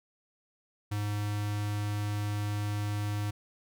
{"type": "tone with notch filter", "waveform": "square", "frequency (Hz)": 103.83, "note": "G#2", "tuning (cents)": 0, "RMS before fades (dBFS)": -32, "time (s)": [0.91, 3.31], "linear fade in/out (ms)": 10, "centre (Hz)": 460, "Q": 1.8, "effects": []}